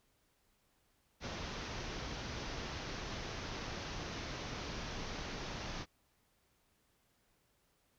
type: low-pass noise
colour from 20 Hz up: pink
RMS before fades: -43 dBFS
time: 1.2-5.86 s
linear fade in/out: 50 ms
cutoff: 6300 Hz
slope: 96 dB/octave
effects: pink hiss -75 dBFS RMS until 7.98 s